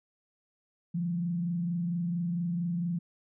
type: tone with frequency modulation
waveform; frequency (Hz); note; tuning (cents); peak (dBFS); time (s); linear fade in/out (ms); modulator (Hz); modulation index
sine; 172.6; F3; -20; -28; 0.94-2.99; 10; 24.4; 0.38
effects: none